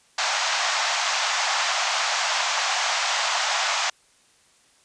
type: band-pass noise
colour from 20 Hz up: pink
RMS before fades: -24 dBFS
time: 0.18-3.9 s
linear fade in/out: 5 ms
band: 670 to 7100 Hz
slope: 48 dB/octave
effects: white hiss -59 dBFS RMS until 4.84 s + resampled to 22050 Hz